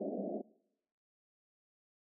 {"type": "band-pass noise", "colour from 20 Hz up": "pink", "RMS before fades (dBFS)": -39, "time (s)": [0, 0.42], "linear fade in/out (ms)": 10, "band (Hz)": [190, 710], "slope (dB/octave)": 96, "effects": ["noise-tail reverb RT60 0.8 s tail -22 dB re dry"]}